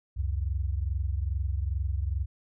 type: tone pair together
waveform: sine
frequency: 66.9 / 89.3 Hz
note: C2 / F2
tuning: +39 / +39 cents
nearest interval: perfect fourth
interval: 500 cents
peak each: -28 / -31 dBFS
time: 0.16-2.26 s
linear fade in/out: 20 ms
effects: none